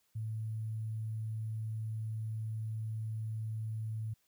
sine tone with sample-and-hold, 110 Hz, A2, in tune, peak -35 dBFS, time 0.15-4.14 s, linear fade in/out 10 ms, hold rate 11025 Hz, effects white hiss -75 dBFS RMS until 4.27 s

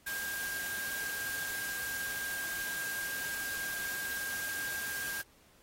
sine tone in noise, 1606 Hz, G6, 41 cents sharp, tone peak -36 dBFS, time 0.06-5.22 s, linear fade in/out 10 ms, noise white, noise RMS -41 dBFS, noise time 0.06-5.22 s, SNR +2 dB, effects pink hiss -64 dBFS RMS until 5.62 s + AAC 48 kbps

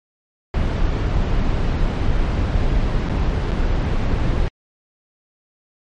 brown noise with dropouts, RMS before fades -18 dBFS, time 0.54-4.48 s, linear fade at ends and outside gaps 0 ms, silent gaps 3.087-3.096 / 3.509-3.518 s, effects low-pass 4000 Hz 12 dB/octave + MP3 48 kbps

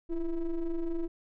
triangle ring-modulated tone, 161.9 Hz, E3, 31 cents flat, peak -24 dBFS, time 0.09-1.08 s, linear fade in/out 20 ms, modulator 174 Hz, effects none

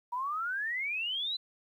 sine exponential sweep, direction up, 950 to 4074 Hz, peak -31 dBFS, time 0.12-1.37 s, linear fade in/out 10 ms, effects 11-bit

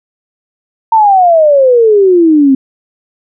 sine exponential sweep, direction down, 917 to 261.6 Hz, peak -3 dBFS, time 0.92-2.55 s, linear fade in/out 5 ms, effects none

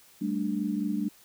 sine chord, G suspended second, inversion none, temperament just, 196 / 220.5 / 294 Hz, G3 / A3 / D4, 0 / +4 / +2 cents, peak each -31 dBFS, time 0.21-1.09 s, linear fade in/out 10 ms, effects white hiss -57 dBFS RMS until 1.24 s

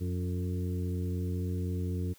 harmonic tone with a mistuned harmonic, 89.9 Hz, F#2, 49 cents flat, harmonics 1 / 2 / 3 / 4 / 5, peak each -31 / -37 / -41 / -43 / -45 dBFS, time 0-2.14 s, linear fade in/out 20 ms, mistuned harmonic 3, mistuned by +38 cents, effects white hiss -60 dBFS RMS until 2.18 s

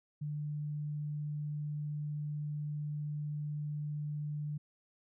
sine tone, 148.7 Hz, D3, 22 cents sharp, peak -35 dBFS, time 0.21-4.58 s, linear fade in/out 10 ms, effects none

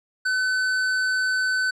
sine tone with hard clipping, 1514 Hz, F#6, 39 cents sharp, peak -22 dBFS, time 0.25-1.71 s, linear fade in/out 10 ms, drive 16 dB, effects low-pass 7000 Hz 12 dB/octave

